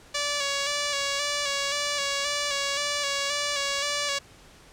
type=tone with vibrato; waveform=5% pulse; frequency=570 Hz; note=C#5; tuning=48 cents sharp; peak=-14 dBFS; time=0.14-4.19 s; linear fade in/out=10 ms; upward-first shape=square; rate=1.9 Hz; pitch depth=30 cents each way; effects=pink hiss -52 dBFS RMS until 4.72 s + low-pass 9000 Hz 12 dB/octave